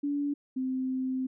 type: tone pair in turn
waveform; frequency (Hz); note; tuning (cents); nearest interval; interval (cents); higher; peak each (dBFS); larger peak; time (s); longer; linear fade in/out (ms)
sine; 287 / 259.6; D4 / C4; -40 / -13; major second; 173; first; -27 / -28; first; 0.03-0.34 / 0.56-1.27; second; 10
effects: none